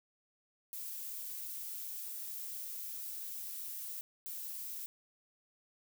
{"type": "noise bursts at uneven times", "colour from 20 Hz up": "violet", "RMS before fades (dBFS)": -43, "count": 2, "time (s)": [[0.73, 4.01], [4.26, 4.86]], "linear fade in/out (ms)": 0, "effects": []}